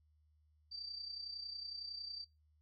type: tone with amplitude modulation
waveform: sine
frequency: 4653 Hz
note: D8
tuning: 17 cents flat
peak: -40 dBFS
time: 0.71-2.25 s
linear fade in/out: 20 ms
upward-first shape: sine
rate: 30.9 Hz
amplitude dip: 55%
effects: noise-tail reverb RT60 0.2 s tail -18 dB re dry + added 76 Hz sine -69 dBFS peak until 2.61 s